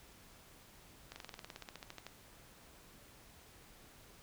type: slowing click train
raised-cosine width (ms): 0.2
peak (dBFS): -29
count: 17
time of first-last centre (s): 1.12-2.066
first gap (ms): 40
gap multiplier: 1.05
effects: pink hiss -60 dBFS RMS until 4.22 s